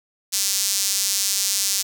sawtooth tone with high-pass filter, 197.6 Hz, G3, 14 cents sharp, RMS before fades -22 dBFS, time 0.32-1.83 s, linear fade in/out 20 ms, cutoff 5700 Hz, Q 1.5, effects none

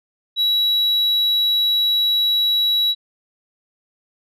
sine tone, 3900 Hz, B7, 23 cents flat, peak -12 dBFS, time 0.36-2.95 s, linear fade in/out 50 ms, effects tanh soft clip ceiling -14 dBFS

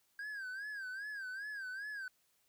triangle tone with vibrato, 1602 Hz, G6, 37 cents sharp, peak -39 dBFS, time 0.19-2.08 s, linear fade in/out 2 ms, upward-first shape sine, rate 2.5 Hz, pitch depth 120 cents each way, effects white hiss -75 dBFS RMS until 2.48 s

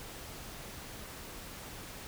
silence, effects pink hiss -46 dBFS RMS until 2.07 s

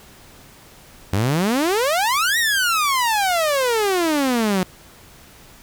sawtooth exponential two-way sweep, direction up then down, 91.8 to 1929 to 179.5 Hz, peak -13 dBFS, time 1.13-4.63 s, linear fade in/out 0 ms, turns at 2.38 s, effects pink hiss -46 dBFS RMS until 5.62 s

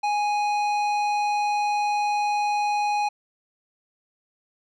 triangle tone with tanh clipping, 830 Hz, G#5, 1 cent flat, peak -23 dBFS, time 0.03-3.09 s, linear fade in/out 10 ms, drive 17 dB, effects none

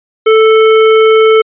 square tone, 440 Hz, A4, in tune, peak -4 dBFS, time 0.26-1.42 s, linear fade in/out 10 ms, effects resampled to 8000 Hz

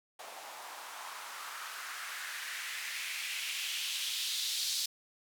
blue noise with band-pass filter sweep, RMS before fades -39 dBFS, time 0.19-4.86 s, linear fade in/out 5 ms, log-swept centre 710 to 4400 Hz, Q 2.3, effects none

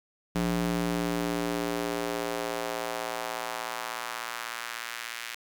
square tone with high-pass filter sweep, 58.27 Hz, A#1, in tune, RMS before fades -32 dBFS, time 0.35-5.35 s, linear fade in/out 5 ms, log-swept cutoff 160 to 2000 Hz, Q 1.3, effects 9-bit

